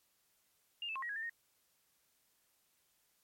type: tone with pitch steps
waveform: sine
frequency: 2813 / 2630 / 1067 / 1902 / 1659 / 1792 / 1856 Hz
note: F7 / E7 / C6 / A#6 / G#6 / A6 / A#6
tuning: +12 / -5 / +34 / +34 / -2 / +31 / -8 cents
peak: -38 dBFS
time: 0.82-1.296 s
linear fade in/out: 2 ms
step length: 68 ms
effects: white hiss -75 dBFS RMS until 3.23 s + MP3 64 kbps